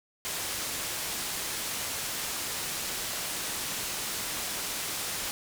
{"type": "low-pass noise", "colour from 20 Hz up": "white", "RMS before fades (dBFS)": -34, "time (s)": [0.25, 5.31], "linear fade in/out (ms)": 0, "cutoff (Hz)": 11000, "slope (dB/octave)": 12, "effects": []}